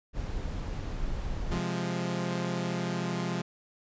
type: noise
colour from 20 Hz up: brown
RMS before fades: -33 dBFS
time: 0.13-1.61 s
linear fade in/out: 50 ms
type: chord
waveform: sawtooth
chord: F minor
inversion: second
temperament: equal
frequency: 130.81 / 174.61 / 207.7 Hz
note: C3 / F3 / Ab3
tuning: 0 / 0 / 0 cents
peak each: -32 / -28 / -32 dBFS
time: 1.51-3.42 s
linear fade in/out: 10 ms
effects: resampled to 16000 Hz